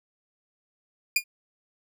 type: tone with exponential decay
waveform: sawtooth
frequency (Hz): 2423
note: D#7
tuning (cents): -47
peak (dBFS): -13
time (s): 1.16-1.24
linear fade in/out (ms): 5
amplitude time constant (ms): 16
effects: none